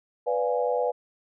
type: chord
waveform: sine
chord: B diminished seventh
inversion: none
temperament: equal with one note detuned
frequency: 493.9 / 583.9 / 698.5 / 830.6 Hz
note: B4 / D5 / F5 / Ab5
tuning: 0 / -10 / 0 / 0 cents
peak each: -25 / -29 / -31 / -31 dBFS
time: 0.26-0.92 s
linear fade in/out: 20 ms
effects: none